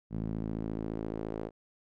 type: tone with band-pass filter sweep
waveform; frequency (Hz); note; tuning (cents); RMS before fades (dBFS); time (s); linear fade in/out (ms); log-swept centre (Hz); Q
sawtooth; 54.4; A1; -19; -36; 0.1-1.51; 50; 190 to 440; 1.5
effects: none